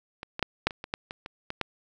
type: clicks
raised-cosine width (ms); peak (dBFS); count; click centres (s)
0.3; -21 / -17 / -8 / -6 / -22 / -20 / -12 / -20 / -22 / -17 / -11; 11; 0.231 / 0.394 / 0.427 / 0.67 / 0.708 / 0.841 / 0.939 / 1.109 / 1.261 / 1.504 / 1.613
effects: none